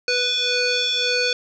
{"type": "tone with frequency modulation", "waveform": "sine", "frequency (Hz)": 493.9, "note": "B4", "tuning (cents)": 0, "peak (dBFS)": -18, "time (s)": [0.08, 1.33], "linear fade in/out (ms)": 2, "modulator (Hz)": 986, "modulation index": 4.7, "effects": []}